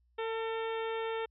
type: harmonic tone with a mistuned harmonic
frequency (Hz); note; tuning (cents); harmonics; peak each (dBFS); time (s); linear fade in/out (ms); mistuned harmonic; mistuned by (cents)
450.6; A4; +41; 1 / 2 / 3 / 4 / 5 / 6 / 7 / 8; -34 / -40 / -44 / -46 / -48 / -50 / -51 / -52; 0.18-1.26; 10; 2; -16
effects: added 60 Hz sine -67 dBFS peak until 1.3 s